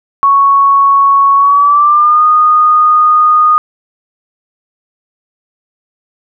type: tone with pitch glide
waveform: sine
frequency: 1110 to 1231.6 Hz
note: C#6 to D#6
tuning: +2 to -18 cents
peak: -4 dBFS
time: 0.23-3.58 s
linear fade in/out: 0 ms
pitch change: +180 cents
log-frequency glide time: 1.36-2.24 s
effects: none